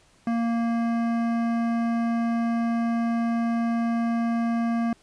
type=tone with hard clipping; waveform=sine; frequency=232 Hz; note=A#3; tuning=8 cents flat; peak=-24 dBFS; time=0.27-4.93 s; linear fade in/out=2 ms; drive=14 dB; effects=pink hiss -59 dBFS RMS until 5.02 s + resampled to 22050 Hz